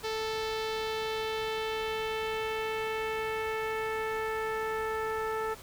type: tone with low-pass filter sweep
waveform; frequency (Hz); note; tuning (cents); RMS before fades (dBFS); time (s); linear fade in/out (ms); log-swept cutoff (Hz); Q
sawtooth; 440; A4; 0; -33; 0.03-5.55; 20; 4700 to 1500; 1.9
effects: added 60 Hz sine -59 dBFS peak until 5.62 s + pink hiss -49 dBFS RMS until 5.62 s